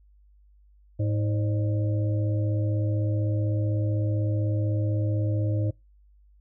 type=harmonic tone with a mistuned harmonic; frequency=105.5 Hz; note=G#2; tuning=28 cents sharp; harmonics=1 / 3 / 5 / 6; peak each=-23 / -33 / -37 / -39 dBFS; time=0.99-5.71 s; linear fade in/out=10 ms; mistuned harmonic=6; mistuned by=-83 cents; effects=noise-tail reverb RT60 0.2 s tail -22 dB re dry + added 50 Hz sine -54 dBFS peak until 6.4 s